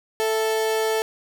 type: tone pair together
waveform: 35% pulse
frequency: 440 / 661 Hz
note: A4 / E5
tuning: 0 / +5 cents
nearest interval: perfect fifth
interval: 705 cents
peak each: -19 / -28 dBFS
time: 0.2-1.02 s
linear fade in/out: 0 ms
effects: 8-bit